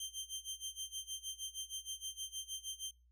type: tone with tremolo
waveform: 20% pulse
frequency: 3142 Hz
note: G7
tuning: 3 cents sharp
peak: -34 dBFS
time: 0-2.91 s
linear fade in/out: 2 ms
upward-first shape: sine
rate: 6.4 Hz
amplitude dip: 90%
effects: noise-tail reverb RT60 0.3 s tail -24 dB re dry + added 60 Hz sine -65 dBFS peak until 3.11 s